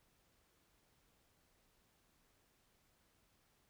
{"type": "silence", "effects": ["pink hiss -75 dBFS RMS until 3.69 s"]}